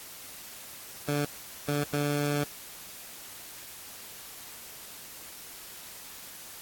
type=tone bursts at uneven times; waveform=15% pulse; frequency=145.5 Hz; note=D3; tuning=16 cents flat; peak=-20 dBFS; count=3; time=1.08-1.25 / 1.68-1.84 / 1.93-2.44 s; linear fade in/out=5 ms; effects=white hiss -45 dBFS RMS until 6.61 s + AAC 64 kbps